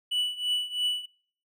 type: tone with tremolo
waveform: triangle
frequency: 2960 Hz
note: F#7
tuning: in tune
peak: -21 dBFS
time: 0.11-1.06 s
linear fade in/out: 10 ms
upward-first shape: triangle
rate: 3 Hz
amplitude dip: 90%
effects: noise-tail reverb RT60 0.6 s tail -26 dB re dry